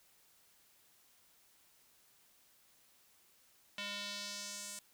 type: tone with band-pass filter sweep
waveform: square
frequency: 203.3 Hz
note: G#3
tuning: 37 cents flat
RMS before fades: -44 dBFS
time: 3.78-4.79 s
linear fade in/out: 2 ms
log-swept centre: 3000 to 8500 Hz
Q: 1.8
effects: white hiss -68 dBFS RMS until 4.93 s